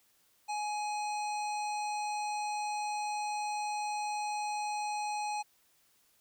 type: harmonic tone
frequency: 838 Hz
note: G#5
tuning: 15 cents sharp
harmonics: 1 / 3 / 5 / 7 / 9 / 10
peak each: -33 / -43 / -47 / -50 / -52 / -53 dBFS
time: 0.48-5.43 s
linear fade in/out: 20 ms
effects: white hiss -69 dBFS RMS until 6.2 s